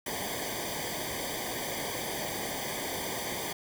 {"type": "noise with comb filter", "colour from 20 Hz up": "pink", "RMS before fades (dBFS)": -35, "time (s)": [0.06, 3.53], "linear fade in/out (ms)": 5, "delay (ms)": 0.74, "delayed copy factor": -1, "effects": []}